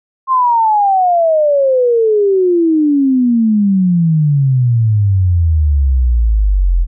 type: exponential sweep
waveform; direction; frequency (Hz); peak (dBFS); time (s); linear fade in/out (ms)
sine; down; 1069 to 41.22; -8; 0.27-6.87; 50
effects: none